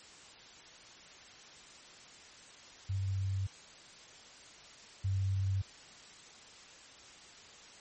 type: tone pair in turn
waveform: sine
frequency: 96.7 / 96.7 Hz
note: G2 / G2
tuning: -23 / -23 cents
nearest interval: unison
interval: 0 cents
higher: neither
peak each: -31 / -29 dBFS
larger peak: second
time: 2.89-3.47 / 5.04-5.62 s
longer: neither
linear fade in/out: 10 ms
effects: white hiss -54 dBFS RMS until 7.8 s + MP3 32 kbps